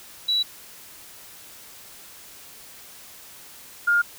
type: tone pair in turn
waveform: sine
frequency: 3922 / 1414.1 Hz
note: B7 / F6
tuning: -13 / +21 cents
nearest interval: octave + tritone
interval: 1766 cents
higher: first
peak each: -19 / -16 dBFS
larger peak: second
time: 0.28-0.43 / 3.87-4.02 s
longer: neither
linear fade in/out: 10 ms
effects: white hiss -45 dBFS RMS until 4.18 s